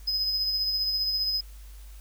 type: tone with tremolo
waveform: triangle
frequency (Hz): 5050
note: D#8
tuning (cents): +25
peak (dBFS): -22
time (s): 0.07-1.41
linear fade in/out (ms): 10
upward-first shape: sine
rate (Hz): 15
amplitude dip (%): 35
effects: added 50 Hz sine -42 dBFS peak until 2 s + white hiss -56 dBFS RMS until 2 s